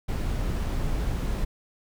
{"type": "noise", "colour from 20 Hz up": "brown", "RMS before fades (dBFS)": -27, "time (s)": [0.08, 1.45], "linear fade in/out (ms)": 10, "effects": []}